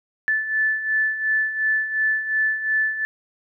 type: beating tone pair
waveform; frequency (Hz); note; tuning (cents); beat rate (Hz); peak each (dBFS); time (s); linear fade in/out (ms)
sine; 1746 / 1748.8; A6 / A6; -14 / -11; 2.8; -26 / -20; 0.28-3.05; 0
effects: none